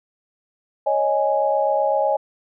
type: chord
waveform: sine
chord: C# suspended second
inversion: none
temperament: equal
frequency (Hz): 554.4 / 622.3 / 830.6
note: C#5 / D#5 / G#5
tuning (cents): 0 / 0 / 0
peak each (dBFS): -21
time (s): 0.86-2.17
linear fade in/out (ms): 10
effects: none